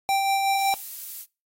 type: tone with tremolo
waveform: square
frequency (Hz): 784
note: G5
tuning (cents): 0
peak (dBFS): -20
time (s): 0.09-0.74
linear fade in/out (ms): 0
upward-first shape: sine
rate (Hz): 5.4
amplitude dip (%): 30
type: noise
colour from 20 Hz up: violet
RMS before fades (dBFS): -35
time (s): 0.55-1.26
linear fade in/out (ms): 50
effects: noise-tail reverb RT60 0.3 s tail -25 dB re dry + AAC 48 kbps